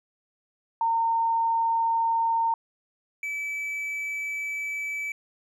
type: tone pair in turn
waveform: sine / triangle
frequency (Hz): 914 / 2303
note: A#5 / D7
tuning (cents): -34 / -34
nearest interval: octave + major third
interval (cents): 1600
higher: second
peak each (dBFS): -21 / -27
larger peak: first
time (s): 0.81-2.54 / 3.23-5.12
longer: second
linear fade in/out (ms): 2
effects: none